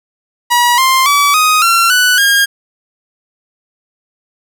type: tone with pitch steps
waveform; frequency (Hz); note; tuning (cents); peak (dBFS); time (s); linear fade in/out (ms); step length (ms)
sawtooth; 964 / 1051.2 / 1146.4 / 1250.2 / 1363.3 / 1486.7 / 1621.2; B5 / C6 / D6 / D#6 / F6 / F#6 / G#6; -42 / +8 / -42 / +8 / -42 / +8 / -42; -4; 0.5-2.46; 20; 280
effects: none